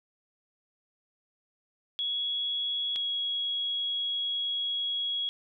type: tone pair in turn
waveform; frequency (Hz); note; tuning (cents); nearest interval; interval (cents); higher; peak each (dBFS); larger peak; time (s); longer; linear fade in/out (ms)
sine; 3348 / 3323; G#7 / G#7; +13 / 0; unison; 13; first; -28; neither; 1.99-2.96 / 2.96-5.29; second; 0
effects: none